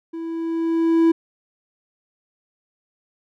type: tone with level ramp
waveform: triangle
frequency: 329.6 Hz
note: E4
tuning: in tune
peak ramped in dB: -26 to -9 dBFS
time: 0.13-1.12 s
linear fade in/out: 10 ms
effects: none